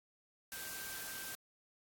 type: tone in noise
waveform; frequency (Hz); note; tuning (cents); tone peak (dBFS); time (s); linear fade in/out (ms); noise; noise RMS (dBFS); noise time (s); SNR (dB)
sine; 1568; G6; 0; -49; 0.52-1.35; 0; white; -45; 0.52-1.35; -7
effects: AAC 64 kbps